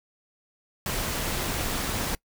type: noise with amplitude modulation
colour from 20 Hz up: pink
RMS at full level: -27 dBFS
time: 0.86-2.15 s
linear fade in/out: 2 ms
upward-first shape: sine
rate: 219 Hz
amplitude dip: 45%
effects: noise-tail reverb RT60 0.1 s tail -24 dB re dry